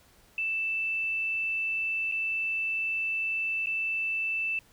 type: tone with dropouts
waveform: sine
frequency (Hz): 2649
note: E7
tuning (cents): +8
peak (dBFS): -27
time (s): 0.38-4.59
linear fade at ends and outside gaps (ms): 2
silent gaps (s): 2.115-2.121 / 3.66-3.669
effects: pink hiss -60 dBFS RMS until 4.72 s